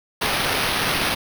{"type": "noise with sample-and-hold", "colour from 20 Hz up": "violet", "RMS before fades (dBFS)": -22, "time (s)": [0.21, 1.15], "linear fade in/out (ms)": 10, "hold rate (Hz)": 7350, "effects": []}